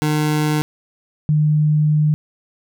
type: tone pair in turn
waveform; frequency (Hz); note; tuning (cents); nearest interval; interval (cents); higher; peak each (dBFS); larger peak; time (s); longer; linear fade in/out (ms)
25% pulse / sine; 151.7 / 151.7; D#3 / D#3; -44 / -44; unison; 0; neither; -12; neither; 0.02-0.62 / 1.29-2.14; second; 0
effects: none